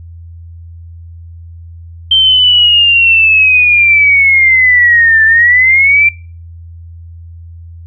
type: linear two-way sweep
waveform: sine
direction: down then up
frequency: 3136 to 1760 to 2366 Hz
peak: -4 dBFS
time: 2.11-6.09 s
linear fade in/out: 5 ms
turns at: 5.24 s
effects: noise-tail reverb RT60 0.4 s tail -23 dB re dry + added 84 Hz sine -28 dBFS peak until 7.86 s